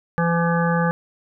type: harmonic tone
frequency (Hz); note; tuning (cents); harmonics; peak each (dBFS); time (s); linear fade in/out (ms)
169.3; E3; +46; 1 / 3 / 5 / 7 / 9 / 10; -19 / -24 / -26 / -27 / -29 / -29; 0.18-0.91; 0
effects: none